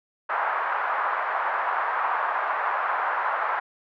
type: band-pass noise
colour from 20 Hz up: pink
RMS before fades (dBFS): -26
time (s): 0.29-3.6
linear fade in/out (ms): 10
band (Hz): 810 to 1500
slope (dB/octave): 24
effects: none